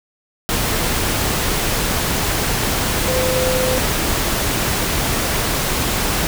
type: tone in noise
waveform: sine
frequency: 512 Hz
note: C5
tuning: 38 cents flat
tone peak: -18 dBFS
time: 3.08-3.78 s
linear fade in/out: 0 ms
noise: pink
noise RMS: -19 dBFS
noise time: 0.49-6.27 s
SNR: -2 dB
effects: none